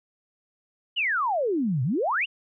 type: exponential two-way sweep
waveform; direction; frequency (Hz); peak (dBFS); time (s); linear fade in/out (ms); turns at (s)
sine; down then up; 3067 to 118.4 to 3067; -22; 0.96-2.26; 20; 1.83
effects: none